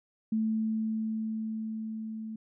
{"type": "tone with level ramp", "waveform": "sine", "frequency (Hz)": 220, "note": "A3", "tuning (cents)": 0, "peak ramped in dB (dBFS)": [-25, -36], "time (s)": [0.32, 2.36], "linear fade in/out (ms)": 5, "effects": []}